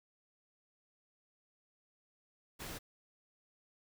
pink noise, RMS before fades -45 dBFS, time 2.59-2.79 s, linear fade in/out 20 ms, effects none

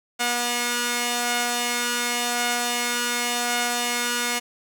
5% pulse tone pair together, 241.3 / 723 Hz, B3 / F#5, -40 / -40 cents, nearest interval octave + perfect fifth, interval 1900 cents, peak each -14 dBFS, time 0.19-4.4 s, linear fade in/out 20 ms, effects none

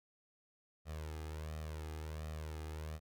sawtooth tone with flanger, 77.78 Hz, D#2, in tune, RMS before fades -44 dBFS, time 0.85-3 s, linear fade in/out 50 ms, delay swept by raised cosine 1.6 to 2.46 ms, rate 1.4 Hz, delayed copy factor +0.65, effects none

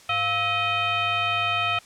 sine tone with frequency modulation, 1900 Hz, A#6, 33 cents sharp, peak -21 dBFS, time 0.09-1.79 s, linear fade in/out 5 ms, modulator 599 Hz, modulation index 2.1, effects white hiss -50 dBFS RMS until 1.85 s + low-pass 8000 Hz 12 dB/octave

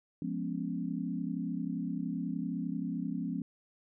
sine chord, C# dominant seventh, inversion first, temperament equal, 174.61 / 207.7 / 246.9 / 277.2 Hz, E#3 / G#3 / B3 / C#4, 0 / 0 / 0 / 0 cents, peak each -37 / -39 / -38 / -38 dBFS, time 0.22-3.42 s, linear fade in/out 2 ms, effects none

